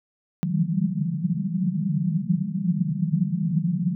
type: band-pass noise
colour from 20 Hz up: pink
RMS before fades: -24 dBFS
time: 0.43-3.95 s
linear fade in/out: 0 ms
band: 150 to 200 Hz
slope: 96 dB/octave
effects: none